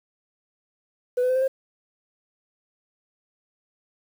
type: tone with pitch steps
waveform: sine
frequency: 495.2 / 504.1 / 513.3 / 522.5 / 532 Hz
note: B4 / B4 / C5 / C5 / C5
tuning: +5 / +35 / -33 / -2 / +29 cents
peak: -17 dBFS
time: 1.17-1.48 s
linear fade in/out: 10 ms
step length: 62 ms
effects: tanh soft clip ceiling -17 dBFS + 8-bit